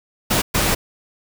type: noise bursts at uneven times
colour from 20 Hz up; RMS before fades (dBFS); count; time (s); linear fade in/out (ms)
pink; -18; 2; 0.3-0.42 / 0.54-0.75; 10
effects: none